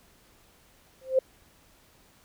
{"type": "tone with exponential growth", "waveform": "sine", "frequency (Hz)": 523.3, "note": "C5", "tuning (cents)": 0, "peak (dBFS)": -15, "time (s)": [1.01, 1.19], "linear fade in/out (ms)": 5, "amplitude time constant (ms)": 38, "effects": ["pink hiss -60 dBFS RMS until 2.24 s"]}